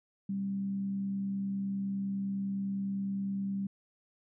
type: tone with frequency modulation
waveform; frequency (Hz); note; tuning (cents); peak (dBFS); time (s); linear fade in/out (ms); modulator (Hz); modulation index
sine; 196.5; G3; +4; -31; 0.29-3.67; 5; 69.8; 0.22
effects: none